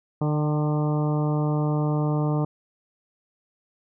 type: harmonic tone with a mistuned harmonic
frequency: 150 Hz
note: D3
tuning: 37 cents sharp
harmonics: 1 / 2 / 3 / 4 / 5 / 6 / 7 / 8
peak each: -22 / -28 / -32 / -34 / -36 / -38 / -39 / -40 dBFS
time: 0.21-2.45 s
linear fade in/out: 5 ms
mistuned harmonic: 5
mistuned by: +22 cents
effects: none